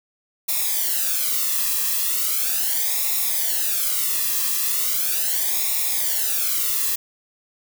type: noise with flanger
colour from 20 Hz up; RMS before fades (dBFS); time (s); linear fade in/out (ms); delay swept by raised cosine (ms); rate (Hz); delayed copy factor
blue; -22; 0.48-6.96; 10; 0.65 to 1.37; 0.38; -0.85
effects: none

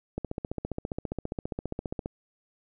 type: click train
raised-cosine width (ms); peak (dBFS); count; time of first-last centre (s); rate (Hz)
2; -18; 29; 0.18-2.059; 14.9
effects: none

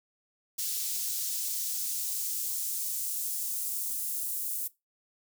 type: noise with high-pass filter sweep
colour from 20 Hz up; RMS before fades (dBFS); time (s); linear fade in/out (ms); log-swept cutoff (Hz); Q
white; -33; 0.58-4.68; 10; 4800 to 9700; 0.93
effects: noise-tail reverb RT60 0.2 s tail -19 dB re dry

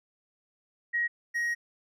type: tone pair in turn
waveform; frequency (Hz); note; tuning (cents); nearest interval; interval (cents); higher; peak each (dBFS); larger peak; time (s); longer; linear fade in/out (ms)
sine / triangle; 1893 / 1886.1; A#6 / A#6; +26 / +20; unison; 6; first; -25; neither; 0.93-1.08 / 1.34-1.55; second; 20
effects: none

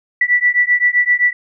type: beating tone pair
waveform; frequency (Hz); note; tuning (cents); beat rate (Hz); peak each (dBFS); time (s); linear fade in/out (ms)
sine; 1958 / 1965.7; B6 / B6; -15 / -9; 7.7; -14; 0.21-1.33; 5
effects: none

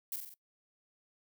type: noise with echo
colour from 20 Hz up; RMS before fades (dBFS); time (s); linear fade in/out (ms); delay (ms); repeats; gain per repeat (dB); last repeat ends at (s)
violet; -37; 0.12-0.16; 2; 45; 4; -4; 0.34
effects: noise-tail reverb RT60 0.1 s tail -19 dB re dry

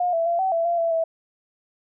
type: tone with pitch steps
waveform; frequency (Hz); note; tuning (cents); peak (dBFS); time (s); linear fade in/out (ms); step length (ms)
sine; 714 / 664 / 684 / 761 / 667 / 687 / 668 / 655; F5 / E5 / F5 / F#5 / E5 / F5 / E5 / E5; +38 / +12 / -36 / +48 / +20 / -29 / +23 / -11; -19; 0-1.04; 5; 130
effects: none

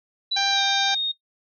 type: tone with pitch glide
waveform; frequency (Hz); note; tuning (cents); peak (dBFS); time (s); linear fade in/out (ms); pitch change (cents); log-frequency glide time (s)
sine; 3951 to 3708; B7 to A#7; 0 to -10; -21; 0.31-1.12; 10; -110; 0.51-0.62
type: harmonic tone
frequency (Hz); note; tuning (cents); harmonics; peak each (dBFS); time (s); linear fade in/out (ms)
790; G5; +13; 1 / 2 / 3 / 4 / 5 / 6 / 7 / 8; -25 / -28 / -30 / -31 / -32 / -33 / -33 / -34; 0.36-0.95; 10
effects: noise-tail reverb RT60 0.1 s tail -19 dB re dry

